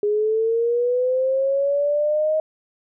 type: linear sweep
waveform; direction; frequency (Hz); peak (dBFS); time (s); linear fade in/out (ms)
sine; up; 411.3 to 629; -17; 0.03-2.4; 2
effects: none